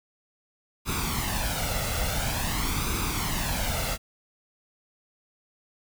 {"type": "noise with flanger", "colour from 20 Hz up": "pink", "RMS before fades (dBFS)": -28, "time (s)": [0.85, 3.98], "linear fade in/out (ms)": 50, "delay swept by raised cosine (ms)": [0.8, 1.49], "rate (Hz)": 0.48, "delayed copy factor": 0.65, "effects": []}